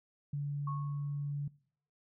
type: tone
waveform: sine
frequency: 143.7 Hz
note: D3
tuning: 37 cents flat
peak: -33 dBFS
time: 0.33-1.48 s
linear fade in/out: 5 ms
type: tone with exponential decay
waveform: sine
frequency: 1100 Hz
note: C#6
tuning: 14 cents flat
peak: -37 dBFS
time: 0.67-1.32 s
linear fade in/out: 5 ms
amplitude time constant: 140 ms
effects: noise-tail reverb RT60 0.6 s tail -23 dB re dry